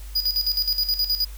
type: tone with tremolo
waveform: square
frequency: 4916 Hz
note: D#8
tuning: 22 cents flat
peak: -19 dBFS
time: 0.15-1.25 s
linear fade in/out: 10 ms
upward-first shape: square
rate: 9.5 Hz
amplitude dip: 70%
effects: added 50 Hz sine -34 dBFS peak until 1.37 s + white hiss -48 dBFS RMS until 1.37 s